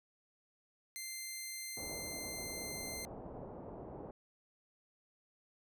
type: tone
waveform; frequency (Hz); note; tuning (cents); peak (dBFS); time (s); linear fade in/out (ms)
10% pulse; 2084; C7; -7; -33; 0.96-3.05; 0
type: low-pass noise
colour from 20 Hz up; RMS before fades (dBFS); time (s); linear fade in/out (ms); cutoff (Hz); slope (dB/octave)
white; -48; 1.77-4.11; 2; 710; 24
effects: none